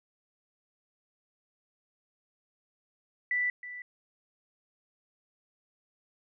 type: tone with echo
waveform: sine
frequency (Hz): 1975.5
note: B6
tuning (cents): 0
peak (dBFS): -26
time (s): 3.31-3.5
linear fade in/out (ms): 2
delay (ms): 320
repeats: 1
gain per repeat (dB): -13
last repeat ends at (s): 3.82
effects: none